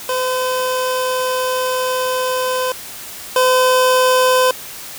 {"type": "tone pair in turn", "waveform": "25% pulse", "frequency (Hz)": [510, 510], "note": ["C5", "C5"], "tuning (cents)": [-44, -44], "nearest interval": "unison", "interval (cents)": 0, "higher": "neither", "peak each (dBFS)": [-13, -7], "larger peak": "second", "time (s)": [[0.09, 2.72], [3.36, 4.51]], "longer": "first", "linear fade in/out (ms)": 2, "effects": ["white hiss -32 dBFS RMS until 4.98 s"]}